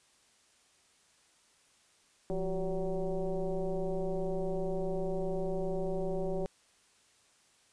sine tone with frequency modulation, 198.8 Hz, G3, 25 cents sharp, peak -30 dBFS, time 2.3-6.46 s, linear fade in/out 0 ms, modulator 185 Hz, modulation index 2.3, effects white hiss -66 dBFS RMS until 7.72 s + resampled to 22050 Hz

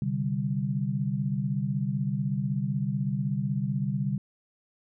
sine chord, C suspended second, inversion none, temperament equal, 130.81 / 146.83 / 196 Hz, C3 / D3 / G3, 0 / 0 / 0 cents, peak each -30 dBFS, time 0.02-4.18 s, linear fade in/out 2 ms, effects none

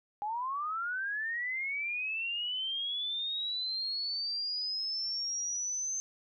sine linear sweep, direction up, 810 to 6272 Hz, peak -32 dBFS, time 0.22-6 s, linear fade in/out 0 ms, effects none

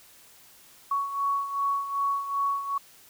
sine beating tone pair, 1116 / 1118.6 Hz, C#6 / C#6, +11 / +15 cents, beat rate 2.6 Hz, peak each -26 / -32 dBFS, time 0.91-2.78 s, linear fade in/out 5 ms, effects white hiss -54 dBFS RMS until 3.09 s

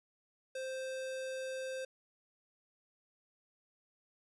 square tone, 523.3 Hz, C5, in tune, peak -39 dBFS, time 0.55-1.85 s, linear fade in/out 5 ms, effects resampled to 24000 Hz + 11-bit

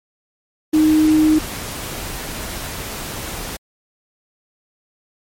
sine tone in noise, 310.1 Hz, D#4, 6 cents flat, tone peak -10 dBFS, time 0.73-1.39 s, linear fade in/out 10 ms, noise pink, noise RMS -28 dBFS, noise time 0.73-3.57 s, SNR +15 dB, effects MP3 64 kbps

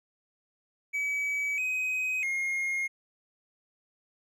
triangle tone with pitch steps, 2281 / 2519 / 2141 Hz, C#7 / D#7 / C7, +49 / +21 / +39 cents, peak -26 dBFS, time 0.93-2.88 s, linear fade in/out 20 ms, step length 650 ms, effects none

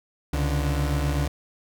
35% pulse tone pair together, 69.3 / 146.45 Hz, C#2 / D3, 0 / -5 cents, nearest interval octave + minor second, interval 1295 cents, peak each -22 / -25 dBFS, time 0.33-1.28 s, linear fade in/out 5 ms, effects none

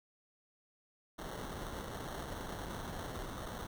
pink noise with sample-and-hold, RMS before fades -43 dBFS, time 1.18-3.67 s, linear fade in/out 10 ms, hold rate 2450 Hz, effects none

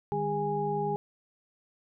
sine tone cluster, 151.6 / 202.4 / 408.7 / 826 Hz, D#3 / G#3 / G#4 / G#5, -45 / -44 / -28 / -10 cents, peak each -35 / -38 / -31 / -31 dBFS, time 0.12-0.96 s, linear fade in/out 0 ms, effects none

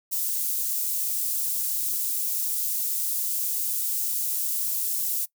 white high-pass noise, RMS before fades -27 dBFS, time 0.11-5.26 s, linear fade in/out 20 ms, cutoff 8800 Hz, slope 12 dB/octave, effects noise-tail reverb RT60 0.1 s tail -21 dB re dry

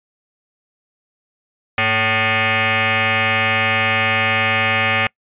sine tone with frequency modulation, 227.3 Hz, A#3, 43 cents flat, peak -14 dBFS, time 1.78-5.07 s, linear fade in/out 2 ms, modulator 331 Hz, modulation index 8, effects noise-tail reverb RT60 0.1 s tail -26 dB re dry + resampled to 8000 Hz

